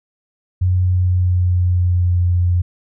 sine tone with pitch glide, 91.2 to 88.55 Hz, F#2 to F2, -24 to +24 cents, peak -12 dBFS, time 0.61-2.62 s, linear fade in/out 10 ms, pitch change -52 cents, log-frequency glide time 0.83-2.22 s, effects none

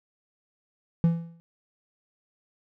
triangle tone with exponential decay, 167.4 Hz, E3, 27 cents sharp, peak -13 dBFS, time 1.04-1.4 s, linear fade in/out 0 ms, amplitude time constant 78 ms, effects none

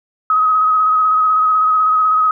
sine tone with vibrato, 1267 Hz, D#6, 31 cents sharp, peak -10 dBFS, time 0.3-2.31 s, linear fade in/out 2 ms, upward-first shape square, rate 16 Hz, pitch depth 16 cents each way, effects none

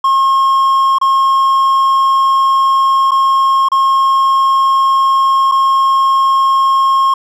triangle tone with dropouts, 1077 Hz, C6, 50 cents sharp, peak -6 dBFS, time 0.04-7.14 s, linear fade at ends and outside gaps 5 ms, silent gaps 0.985-1.013 / 3.11-3.116 / 3.687-3.717 / 5.515-5.519 s, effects none

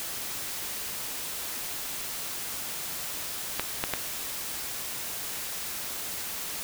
clicks, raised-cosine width 0.3 ms, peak -10 dBFS, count 3, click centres 3.596 / 3.839 / 3.937 s, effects white hiss -35 dBFS RMS until 6.63 s

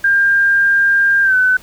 sine tone with pitch glide, 1600 to 1510.2 Hz, G6 to F#6, +35 to +35 cents, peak -9 dBFS, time 0.04-1.57 s, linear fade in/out 5 ms, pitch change -100 cents, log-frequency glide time 1.23-1.35 s, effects pink hiss -42 dBFS RMS until 1.62 s

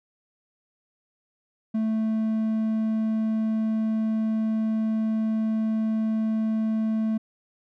triangle tone, 220 Hz, A3, in tune, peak -20 dBFS, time 1.74-7.18 s, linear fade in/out 10 ms, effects none

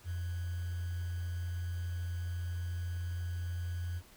sine tone with sample-and-hold, 87.31 Hz, F2, in tune, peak -34 dBFS, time 0.04-4.02 s, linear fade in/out 50 ms, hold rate 1575 Hz, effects pink hiss -59 dBFS RMS until 4.16 s

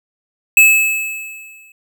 square tone with exponential decay, 2600 Hz, E7, 24 cents flat, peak -4 dBFS, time 0.57-1.72 s, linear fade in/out 2 ms, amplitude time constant 250 ms, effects none

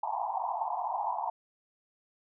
white band-pass noise, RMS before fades -33 dBFS, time 0.03-1.3 s, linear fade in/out 5 ms, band 700 to 1000 Hz, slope 96 dB/octave, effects none

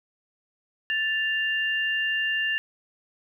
sine tone pair together, 1760 / 2792 Hz, A6 / F7, 0 / -1 cents, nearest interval minor sixth, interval 799 cents, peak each -25 / -27 dBFS, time 0.9-2.58 s, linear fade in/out 0 ms, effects none

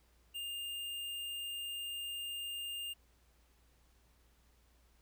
square tone, 2809 Hz, F7, 9 cents sharp, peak -40 dBFS, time 0.34-2.94 s, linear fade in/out 20 ms, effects added 59 Hz sine -67 dBFS peak until 5.01 s + pink hiss -72 dBFS RMS until 5.01 s

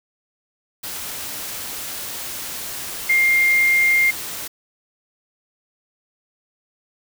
sine tone in noise, 2115 Hz, C7, 18 cents sharp, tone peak -13 dBFS, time 3.09-4.11 s, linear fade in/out 10 ms, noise white, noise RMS -30 dBFS, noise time 0.83-4.48 s, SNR +14 dB, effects none

